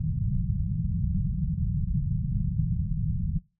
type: low-pass noise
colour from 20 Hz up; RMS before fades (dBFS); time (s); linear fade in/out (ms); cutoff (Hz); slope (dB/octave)
white; -27; 0-3.39; 10; 190; 96
effects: noise-tail reverb RT60 0.3 s tail -22 dB re dry